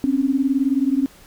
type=beating tone pair; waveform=sine; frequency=261.7 / 280.7 Hz; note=C4 / C#4; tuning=0 / +22 cents; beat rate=19 Hz; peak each=-19 dBFS; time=0.04-1.06 s; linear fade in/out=0 ms; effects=pink hiss -48 dBFS RMS until 1.26 s